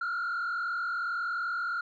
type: tone with frequency modulation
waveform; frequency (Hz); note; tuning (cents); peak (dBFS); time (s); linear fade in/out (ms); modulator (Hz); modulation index
sine; 1396.9; F6; 0; -27; 0.01-1.81; 5; 41.4; 1.3
effects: tanh soft clip ceiling -28 dBFS